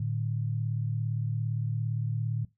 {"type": "tone pair together", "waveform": "sine", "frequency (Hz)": [112.48, 150], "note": ["A2", "D3"], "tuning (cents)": [39, 37], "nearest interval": "perfect fourth", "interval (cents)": 498, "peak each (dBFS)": [-29, -33], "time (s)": [0, 2.45], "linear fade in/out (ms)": 5, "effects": ["noise-tail reverb RT60 0.2 s tail -19 dB re dry"]}